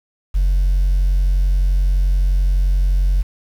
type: tone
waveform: sine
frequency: 45.79 Hz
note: F#1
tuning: 17 cents flat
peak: -10 dBFS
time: 0.34-3.23 s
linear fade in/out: 20 ms
effects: tanh soft clip ceiling -11 dBFS + 7-bit